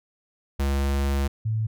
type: tone pair in turn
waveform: square / sine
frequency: 69.3 / 110.01 Hz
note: C#2 / A2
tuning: 0 / 0 cents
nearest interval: minor sixth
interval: 800 cents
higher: second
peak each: -22 dBFS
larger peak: neither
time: 0.59-1.28 / 1.45-1.67 s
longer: first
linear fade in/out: 10 ms
effects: none